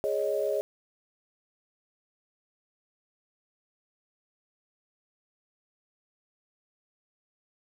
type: chord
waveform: sine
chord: Ab suspended fourth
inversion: none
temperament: equal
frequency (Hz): 415.3 / 554.4 / 622.3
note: Ab4 / Db5 / Eb5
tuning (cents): 0 / 0 / 0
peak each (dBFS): -30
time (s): 0.04-0.61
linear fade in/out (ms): 0
effects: 8-bit